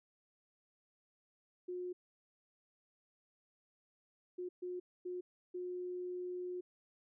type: tone bursts at uneven times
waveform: sine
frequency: 360 Hz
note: F#4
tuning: 47 cents flat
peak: -39 dBFS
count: 5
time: 1.68-1.93 / 4.38-4.49 / 4.62-4.8 / 5.05-5.21 / 5.54-6.61 s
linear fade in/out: 10 ms
effects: none